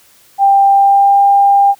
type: tone with pitch glide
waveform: sine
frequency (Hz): 791 to 798.8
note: G5 to G5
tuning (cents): +15 to +32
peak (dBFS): -5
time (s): 0.38-1.75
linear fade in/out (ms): 50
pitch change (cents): +17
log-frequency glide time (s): 0.69-1.2
effects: white hiss -47 dBFS RMS until 1.79 s